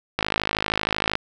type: click train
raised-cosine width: 0.3 ms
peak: -5 dBFS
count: 52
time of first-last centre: 0.19-1.154 s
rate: 52.9 Hz
effects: none